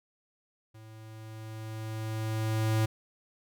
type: tone with level ramp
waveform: square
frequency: 110 Hz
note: A2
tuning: in tune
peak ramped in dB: -49 to -24 dBFS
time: 0.74-2.86 s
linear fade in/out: 10 ms
effects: none